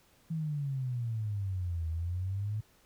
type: exponential two-way sweep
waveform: sine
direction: down then up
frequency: 164.81 to 80 to 109.3 Hz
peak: -31 dBFS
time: 0.3-2.61 s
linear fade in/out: 10 ms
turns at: 1.89 s
effects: pink hiss -65 dBFS RMS until 2.85 s